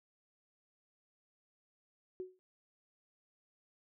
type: tone with exponential decay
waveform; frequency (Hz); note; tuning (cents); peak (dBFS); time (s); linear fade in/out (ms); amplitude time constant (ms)
sine; 370; F#4; 0; -36; 2.2-2.39; 0; 41
effects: none